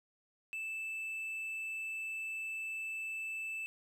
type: tone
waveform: triangle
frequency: 2637 Hz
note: E7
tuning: in tune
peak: -36 dBFS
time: 0.53-3.66 s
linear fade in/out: 0 ms
effects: none